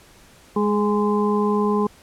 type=harmonic tone with a mistuned harmonic; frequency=206.7 Hz; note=G#3; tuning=8 cents flat; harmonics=1 / 2 / 4 / 5; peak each=-20 / -21 / -30 / -25 dBFS; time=0.56-1.87 s; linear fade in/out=5 ms; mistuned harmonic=2; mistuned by=+20 cents; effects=pink hiss -50 dBFS RMS until 2.02 s + low-pass 12000 Hz 12 dB/octave